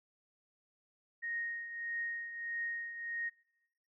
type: tone with tremolo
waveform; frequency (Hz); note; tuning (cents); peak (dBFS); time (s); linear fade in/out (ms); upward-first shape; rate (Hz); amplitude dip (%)
sine; 1864.7; A#6; 0; -34; 1.22-3.3; 20; triangle; 1.6; 65
effects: noise-tail reverb RT60 1.0 s tail -23 dB re dry